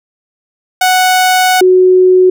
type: tone pair in turn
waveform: sawtooth / sine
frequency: 740 / 368.9 Hz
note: F#5 / F#4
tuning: 0 / -5 cents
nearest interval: octave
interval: 1205 cents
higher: first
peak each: -3 dBFS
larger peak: neither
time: 0.81-1.61 / 1.61-2.3 s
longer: first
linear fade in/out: 5 ms
effects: none